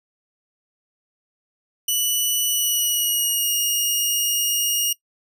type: tone with pitch glide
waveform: 10% pulse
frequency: 2960 to 2858 Hz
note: F#7 to F7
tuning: 0 to +39 cents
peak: -11 dBFS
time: 1.88-4.93 s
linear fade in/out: 5 ms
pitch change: -61 cents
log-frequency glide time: 2.48-3.55 s
effects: noise-tail reverb RT60 0.1 s tail -21 dB re dry